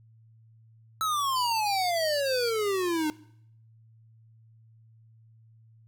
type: exponential sweep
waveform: square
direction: down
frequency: 1318.5 to 300 Hz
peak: -26 dBFS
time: 1.01-3.1 s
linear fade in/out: 0 ms
type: tone bursts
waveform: triangle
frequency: 4600 Hz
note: D8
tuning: 37 cents flat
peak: -31 dBFS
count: 4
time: 1.35-2.51 s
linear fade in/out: 20 ms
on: 260 ms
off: 40 ms
effects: noise-tail reverb RT60 0.7 s tail -20 dB re dry + added 112 Hz sine -54 dBFS peak until 5.87 s